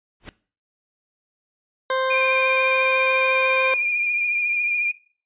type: noise with exponential growth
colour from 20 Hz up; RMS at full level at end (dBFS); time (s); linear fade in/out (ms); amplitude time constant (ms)
pink; -31; 0.2-0.29; 0; 19
type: tone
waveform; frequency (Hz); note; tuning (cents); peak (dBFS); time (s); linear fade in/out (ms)
20% pulse; 523.3; C5; 0; -15; 1.9-3.74; 2
type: tone with vibrato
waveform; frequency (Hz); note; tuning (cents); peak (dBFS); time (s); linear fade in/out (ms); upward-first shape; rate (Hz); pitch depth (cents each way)
sine; 2416; D7; +48; -19; 2.1-4.92; 10; sine; 14; 32
effects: noise-tail reverb RT60 0.4 s tail -19 dB re dry + resampled to 8000 Hz